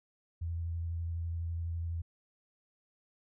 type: tone with vibrato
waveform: sine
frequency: 83.9 Hz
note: E2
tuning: 31 cents sharp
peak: -33 dBFS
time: 0.41-2.02 s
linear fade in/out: 10 ms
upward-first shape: square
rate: 12 Hz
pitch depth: 14 cents each way
effects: none